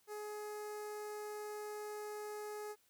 sawtooth tone with notch filter, 420.5 Hz, G#4, 22 cents sharp, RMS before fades -45 dBFS, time 0.07-2.76 s, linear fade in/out 50 ms, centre 3200 Hz, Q 0.83, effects white hiss -73 dBFS RMS until 2.89 s

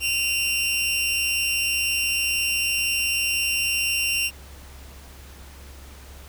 sawtooth tone with amplitude modulation, 2764 Hz, F7, 19 cents flat, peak -15 dBFS, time 0-4.31 s, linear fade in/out 50 ms, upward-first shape sine, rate 242 Hz, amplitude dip 65%, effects added 68 Hz sine -42 dBFS peak until 6.28 s + pink hiss -47 dBFS RMS until 6.28 s

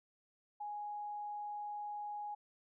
sine tone, 830.6 Hz, G#5, in tune, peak -40 dBFS, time 0.6-2.35 s, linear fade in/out 10 ms, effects none

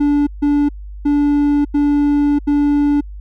triangle tone bursts at uneven times, 289.8 Hz, D4, 23 cents flat, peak -9 dBFS, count 5, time 0-0.27 / 0.42-0.69 / 1.05-1.65 / 1.74-2.39 / 2.47-3.01 s, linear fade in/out 10 ms, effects added 50 Hz sine -28 dBFS peak until 3.2 s

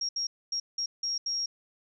sine tone bursts at uneven times, 5588 Hz, F8, in tune, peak -28 dBFS, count 6, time 0.01-0.09 / 0.16-0.27 / 0.52-0.6 / 0.78-0.86 / 1.03-1.18 / 1.26-1.46 s, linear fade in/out 5 ms, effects none

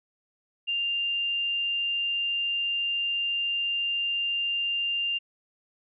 sine tone, 2794 Hz, F7, in tune, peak -25 dBFS, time 0.67-5.19 s, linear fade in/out 20 ms, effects none

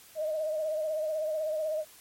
sine tone with vibrato, 622.3 Hz, D#5, in tune, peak -28 dBFS, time 0.15-1.85 s, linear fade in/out 50 ms, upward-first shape triangle, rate 16 Hz, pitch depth 57 cents each way, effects white hiss -54 dBFS RMS until 2 s + MP3 64 kbps

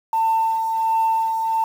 sine tone with tremolo, 896 Hz, A5, 31 cents sharp, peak -14 dBFS, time 0.13-1.64 s, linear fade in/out 2 ms, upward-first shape sine, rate 1.4 Hz, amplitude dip 45%, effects tanh soft clip ceiling -12 dBFS + 7-bit

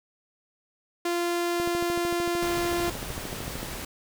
sawtooth tone, 346.1 Hz, F4, 16 cents flat, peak -21 dBFS, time 1.05-2.9 s, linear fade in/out 5 ms
click train, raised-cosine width 2 ms, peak -22 dBFS, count 28, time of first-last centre 1.6-3.63 s, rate 13.3 Hz
pink noise, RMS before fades -36 dBFS, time 2.42-3.85 s, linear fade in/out 5 ms
effects none

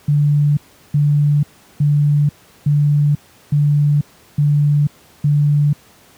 sine tone bursts, 146.3 Hz, D3, 6 cents flat, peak -10 dBFS, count 7, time 0.08-5.73 s, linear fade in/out 5 ms, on 490 ms, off 370 ms, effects pink hiss -48 dBFS RMS until 6.17 s + high-pass 80 Hz 12 dB/octave

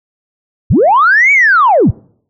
sine linear two-way sweep, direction up then down, 60.3 to 2304 to 60.3 Hz, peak -4 dBFS, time 0.7-1.91 s, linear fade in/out 10 ms, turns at 1.32 s, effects noise-tail reverb RT60 0.6 s tail -26 dB re dry + tanh soft clip ceiling 0 dBFS

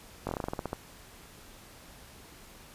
slowing click train, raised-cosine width 1 ms, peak -18 dBFS, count 12, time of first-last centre 0.27-0.731 s, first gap 20 ms, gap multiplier 1.14, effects pink hiss -52 dBFS RMS until 2.74 s + resampled to 32000 Hz

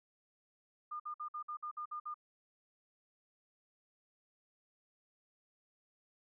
sine tone bursts, 1212 Hz, D#6, 46 cents flat, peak -39 dBFS, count 9, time 0.91-2.143 s, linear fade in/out 10 ms, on 89 ms, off 54 ms, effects none

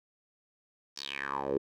10% pulse tone with band-pass filter sweep, 69.3 Hz, C#2, in tune, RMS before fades -35 dBFS, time 0.96-1.58 s, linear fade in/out 10 ms, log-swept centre 5500 to 380 Hz, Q 5, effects none

